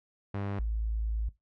sawtooth / sine tone pair in turn, 100 / 54.65 Hz, G2 / A1, +35 / -11 cents, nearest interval minor seventh, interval 1046 cents, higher first, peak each -28 / -28 dBFS, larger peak neither, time 0.34-0.59 / 0.59-1.29 s, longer second, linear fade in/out 5 ms, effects noise-tail reverb RT60 0.2 s tail -19 dB re dry + low-pass 2000 Hz 12 dB/octave

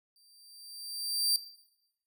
sawtooth tone with exponential growth, 4690 Hz, D8, 3 cents flat, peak -20 dBFS, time 0.16-1.36 s, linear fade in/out 1 ms, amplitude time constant 260 ms, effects noise-tail reverb RT60 0.9 s tail -18 dB re dry

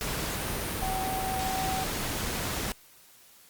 sine tone in noise, 760 Hz, F#5, 46 cents sharp, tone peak -30 dBFS, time 0.82-1.84 s, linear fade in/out 0 ms, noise pink, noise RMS -32 dBFS, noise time 0.01-2.72 s, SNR -1 dB, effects white hiss -56 dBFS RMS until 3.49 s + Opus 48 kbps

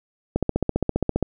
click train, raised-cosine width 2 ms, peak -7 dBFS, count 14, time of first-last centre 0.36-1.227 s, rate 15 Hz, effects none

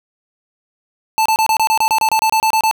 square tone bursts, 880 Hz, A5, in tune, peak -12 dBFS, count 15, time 1.18-2.712 s, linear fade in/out 0 ms, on 76 ms, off 28 ms, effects 9-bit

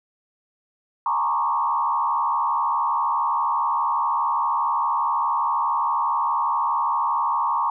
sine tone with frequency modulation, 1015 Hz, B5, 47 cents sharp, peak -19 dBFS, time 1.06-7.7 s, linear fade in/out 2 ms, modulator 72.4 Hz, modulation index 2, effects none

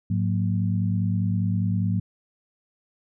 sine tone cluster, 105.3 / 180.4 / 230.3 Hz, G#2 / F#3 / A#3, +24 / -44 / -21 cents, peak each -23 / -25 / -31 dBFS, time 0.1-2 s, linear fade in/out 5 ms, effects none

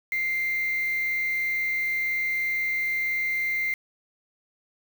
sine tone with quantisation, 2093 Hz, C7, in tune, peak -24 dBFS, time 0.12-3.74 s, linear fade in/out 2 ms, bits 6, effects none

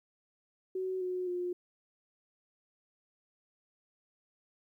sine tone with pitch steps, 374.2 / 365.2 / 356.5 Hz, F#4 / F#4 / F4, +20 / -23 / +36 cents, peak -32 dBFS, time 0.75-1.53 s, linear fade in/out 5 ms, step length 260 ms, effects 12-bit

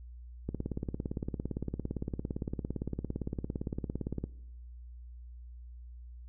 click train, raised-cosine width 3 ms, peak -21 dBFS, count 67, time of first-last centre 0.49-4.24 s, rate 17.6 Hz, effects noise-tail reverb RT60 0.9 s tail -22 dB re dry + added 60 Hz sine -45 dBFS peak until 6.28 s

